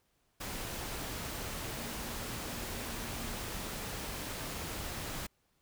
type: tone in noise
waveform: sine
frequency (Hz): 233.6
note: A#3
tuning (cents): +4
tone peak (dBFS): -49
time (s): 1.77-3.38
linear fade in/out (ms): 10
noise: pink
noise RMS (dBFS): -40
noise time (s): 0.4-5.27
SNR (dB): -12
effects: pink hiss -75 dBFS RMS until 5.61 s